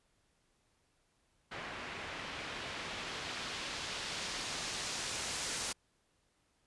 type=noise with low-pass filter sweep; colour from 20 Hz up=white; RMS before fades=-41 dBFS; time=1.51-5.73 s; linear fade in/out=10 ms; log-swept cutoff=2000 to 8200 Hz; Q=0.91; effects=pink hiss -75 dBFS RMS until 6.66 s + resampled to 24000 Hz

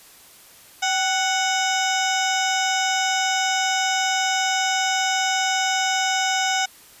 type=harmonic tone with a mistuned harmonic; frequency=740 Hz; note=F#5; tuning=in tune; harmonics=1 / 2 / 3 / 4 / 5 / 7 / 8 / 9 / 10; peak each=-23 / -26 / -28 / -29 / -30 / -31 / -32 / -33 / -33 dBFS; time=0.82-6.66 s; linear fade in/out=10 ms; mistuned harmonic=1; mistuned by=+58 cents; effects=white hiss -48 dBFS RMS until 7 s + resampled to 32000 Hz

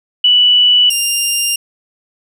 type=tone pair in turn; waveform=sine / 15% pulse; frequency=2960 / 2797 Hz; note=F#7 / F7; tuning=0 / +2 cents; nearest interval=minor second; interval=98 cents; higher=first; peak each=-6 dBFS; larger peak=neither; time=0.24-0.9 / 0.9-1.56 s; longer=neither; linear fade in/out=5 ms; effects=none

